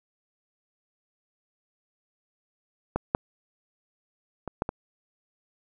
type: clicks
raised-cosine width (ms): 1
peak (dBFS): -11 / -7 / -19 / -11 / -15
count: 5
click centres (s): 2.96 / 3.149 / 4.477 / 4.621 / 4.691
effects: none